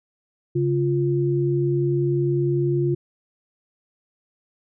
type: tone pair together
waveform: sine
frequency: 138.59 / 349.4 Hz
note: C#3 / F4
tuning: 0 / +1 cents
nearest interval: octave + major third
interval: 1601 cents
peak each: -21 dBFS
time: 0.55-2.95 s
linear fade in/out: 10 ms
effects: none